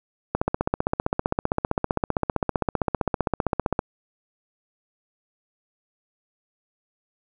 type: click train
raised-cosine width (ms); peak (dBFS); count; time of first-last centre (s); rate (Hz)
1; -7; 54; 0.35-3.792; 15.4
effects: none